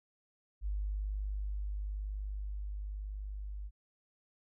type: tone with level ramp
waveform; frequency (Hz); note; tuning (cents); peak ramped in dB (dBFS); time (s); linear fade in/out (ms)
sine; 50.5; G#1; -48; -32 to -39; 0.61-3.71; 50
effects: none